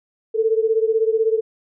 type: beating tone pair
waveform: sine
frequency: 440 / 456 Hz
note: A4 / A#4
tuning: 0 / -38 cents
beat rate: 16 Hz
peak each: -17 / -20 dBFS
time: 0.34-1.41 s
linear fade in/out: 20 ms
effects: none